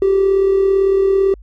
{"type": "tone with amplitude modulation", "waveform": "triangle", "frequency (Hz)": 388.9, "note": "G4", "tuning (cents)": -14, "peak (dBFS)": -5, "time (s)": [0.02, 1.34], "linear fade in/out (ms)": 2, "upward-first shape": "sine", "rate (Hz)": 37.9, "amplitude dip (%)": 55, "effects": ["tanh soft clip ceiling -6 dBFS", "added 50 Hz sine -36 dBFS peak until 1.42 s"]}